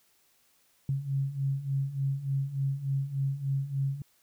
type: beating tone pair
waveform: sine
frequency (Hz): 135 / 138.4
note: C#3 / C#3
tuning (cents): -45 / -2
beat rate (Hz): 3.4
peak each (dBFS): -33 / -29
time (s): 0.89-4.02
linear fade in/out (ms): 2
effects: white hiss -67 dBFS RMS until 4.22 s